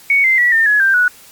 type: tone with pitch steps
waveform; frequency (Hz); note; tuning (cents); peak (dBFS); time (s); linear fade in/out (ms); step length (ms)
sine; 2228 / 2079 / 1939.6 / 1809.7 / 1688.5 / 1575.4 / 1469.9; C#7 / C7 / B6 / A6 / G#6 / G6 / F#6; +8 / -12 / -32 / +48 / +28 / +8 / -12; -9; 0.1-1.08; 2; 140
effects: white hiss -42 dBFS RMS until 1.31 s + Opus 48 kbps